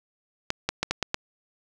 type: clicks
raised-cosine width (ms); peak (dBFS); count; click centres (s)
0.2; -7; 6; 0.504 / 0.69 / 0.83 / 0.91 / 1.027 / 1.144
effects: none